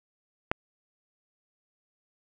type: click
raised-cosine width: 0.5 ms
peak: -9 dBFS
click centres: 0.515 s
effects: none